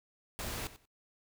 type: noise with echo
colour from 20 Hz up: pink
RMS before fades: -39 dBFS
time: 0.39-0.67 s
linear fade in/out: 0 ms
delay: 92 ms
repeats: 2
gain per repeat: -15 dB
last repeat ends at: 0.854 s
effects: noise-tail reverb RT60 0.1 s tail -22 dB re dry